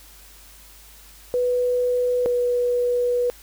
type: tone pair in turn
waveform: sine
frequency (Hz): 493.9 / 488.2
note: B4 / B4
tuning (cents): 0 / -20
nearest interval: unison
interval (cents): 20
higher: first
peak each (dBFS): -18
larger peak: neither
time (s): 1.34-2.26 / 2.26-3.3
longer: second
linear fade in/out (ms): 0
effects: added 50 Hz sine -49 dBFS peak until 3.42 s + white hiss -48 dBFS RMS until 3.42 s